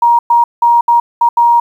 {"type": "tone bursts at uneven times", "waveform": "sine", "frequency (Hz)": 944, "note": "A#5", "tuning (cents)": 22, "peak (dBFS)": -5, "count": 6, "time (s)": [[0.02, 0.19], [0.3, 0.44], [0.62, 0.81], [0.88, 1], [1.21, 1.29], [1.37, 1.6]], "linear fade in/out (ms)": 5, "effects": ["7-bit"]}